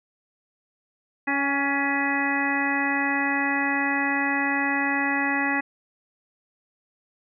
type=harmonic tone with a mistuned harmonic; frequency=280.2 Hz; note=C#4; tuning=19 cents sharp; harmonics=1 / 2 / 3 / 4 / 5 / 6 / 7 / 9; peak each=-27 / -38 / -29 / -34 / -37 / -29 / -26 / -33 dBFS; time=1.27-5.61 s; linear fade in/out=10 ms; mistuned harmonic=3; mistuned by=-23 cents; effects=none